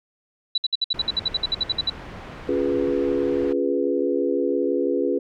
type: tone bursts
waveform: sine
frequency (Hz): 3951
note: B7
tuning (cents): 0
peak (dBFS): -18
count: 16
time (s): 0.55-1.899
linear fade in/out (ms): 5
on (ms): 29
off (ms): 59
type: low-pass noise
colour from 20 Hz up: pink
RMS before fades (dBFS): -38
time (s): 0.94-3.53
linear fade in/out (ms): 5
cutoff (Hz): 2300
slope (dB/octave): 12
type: chord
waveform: sine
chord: C# dominant seventh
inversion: none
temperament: equal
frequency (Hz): 277.2 / 349.2 / 415.3 / 493.9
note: C#4 / E#4 / G#4 / B4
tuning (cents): 0 / 0 / 0 / 0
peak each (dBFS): -25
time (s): 2.48-5.19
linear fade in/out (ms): 10
effects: none